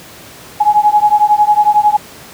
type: beating tone pair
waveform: sine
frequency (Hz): 833 / 844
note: G#5 / G#5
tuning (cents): +5 / +28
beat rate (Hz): 11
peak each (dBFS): -10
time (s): 0.6-1.97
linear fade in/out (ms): 10
effects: pink hiss -35 dBFS RMS until 2.33 s + high-pass 100 Hz 12 dB/octave